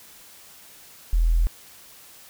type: tone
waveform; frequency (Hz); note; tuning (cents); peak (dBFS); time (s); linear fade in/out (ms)
sine; 41.38; E1; +7; -16; 1.13-1.47; 0
effects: white hiss -48 dBFS RMS until 2.29 s